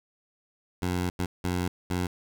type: tone bursts at uneven times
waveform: 15% pulse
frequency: 89.7 Hz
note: F2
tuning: 47 cents sharp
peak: -20 dBFS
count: 4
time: 0.82-1.1 / 1.19-1.26 / 1.44-1.68 / 1.9-2.07 s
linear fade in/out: 5 ms
effects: none